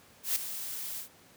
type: noise with ADSR envelope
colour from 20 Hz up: blue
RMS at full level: -27 dBFS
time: 0.23-1.09 s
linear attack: 130 ms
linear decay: 4 ms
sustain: -11 dB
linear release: 110 ms
effects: pink hiss -58 dBFS RMS until 1.36 s + high-pass 100 Hz 12 dB/octave